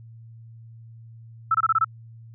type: tone bursts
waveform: sine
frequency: 1318.5 Hz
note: E6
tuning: in tune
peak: -16 dBFS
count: 6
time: 1.51-1.846 s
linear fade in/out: 5 ms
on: 36 ms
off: 24 ms
effects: added 114 Hz sine -42 dBFS peak until 2.34 s